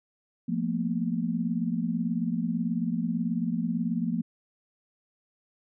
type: tone cluster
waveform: sine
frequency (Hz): 174.2 / 222.5 / 240.8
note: F3 / A3 / B3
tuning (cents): -4 / +20 / -44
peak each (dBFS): -30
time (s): 0.48-4.22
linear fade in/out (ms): 10
effects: none